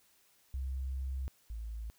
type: tone pair in turn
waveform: sine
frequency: 65.9 / 55.52 Hz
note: C2 / A1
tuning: +13 / +16 cents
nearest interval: minor third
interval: 297 cents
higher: first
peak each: -34 / -38 dBFS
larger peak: first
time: 0.54-1.28 / 1.5-1.9 s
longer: first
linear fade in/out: 0 ms
effects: white hiss -68 dBFS RMS until 1.98 s